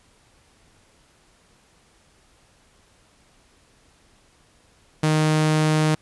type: tone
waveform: sawtooth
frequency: 155 Hz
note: D#3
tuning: 6 cents flat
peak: -13 dBFS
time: 5.03-5.95 s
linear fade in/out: 5 ms
effects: pink hiss -58 dBFS RMS until 6.01 s + resampled to 24000 Hz